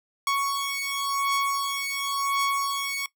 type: beating tone pair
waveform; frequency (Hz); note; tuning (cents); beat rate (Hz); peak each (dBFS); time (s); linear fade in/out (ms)
sawtooth; 1111 / 1111.93; C#6 / C#6; +4 / +5; 0.93; -24; 0.27-3.06; 2
effects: noise-tail reverb RT60 0.1 s tail -19 dB re dry